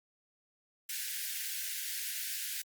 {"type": "high-pass noise", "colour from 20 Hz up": "white", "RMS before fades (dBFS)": -38, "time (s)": [0.89, 2.62], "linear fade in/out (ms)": 5, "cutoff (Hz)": 1500, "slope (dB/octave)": 96, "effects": ["Opus 32 kbps"]}